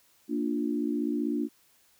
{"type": "chord", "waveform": "sine", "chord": "Bb major", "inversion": "none", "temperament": "equal", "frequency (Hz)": [233.1, 293.7, 349.2], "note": ["Bb3", "D4", "F4"], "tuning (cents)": [0, 0, 0], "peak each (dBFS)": [-31, -29, -34], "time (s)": [0.28, 1.49], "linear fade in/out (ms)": 50, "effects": ["white hiss -64 dBFS RMS until 1.99 s"]}